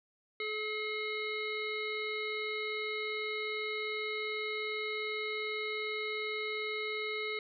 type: harmonic tone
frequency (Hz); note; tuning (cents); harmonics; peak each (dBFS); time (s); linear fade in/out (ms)
428.7; A4; -45; 1 / 3 / 5 / 7 / 9 / 10; -38 / -45 / -37 / -49 / -44 / -50; 0.4-7.39; 2
effects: none